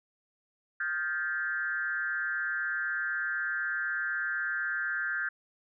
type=tone with frequency modulation; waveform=sine; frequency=1568 Hz; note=G6; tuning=in tune; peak=-29 dBFS; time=0.8-5.29 s; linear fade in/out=5 ms; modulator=160 Hz; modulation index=1.1; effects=none